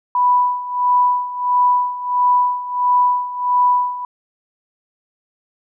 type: tone with tremolo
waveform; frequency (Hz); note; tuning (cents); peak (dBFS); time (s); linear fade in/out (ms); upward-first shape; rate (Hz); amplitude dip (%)
sine; 987.8; B5; 0; -10; 0.15-4.05; 2; sine; 1.5; 80
effects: none